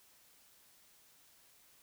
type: silence
effects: white hiss -65 dBFS RMS until 1.82 s